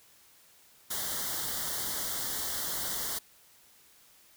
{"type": "band-stop noise", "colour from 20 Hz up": "white", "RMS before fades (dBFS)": -34, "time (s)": [0.9, 3.19], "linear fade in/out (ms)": 10, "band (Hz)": [2100, 3000], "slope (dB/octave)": 96, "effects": ["white hiss -60 dBFS RMS until 4.36 s"]}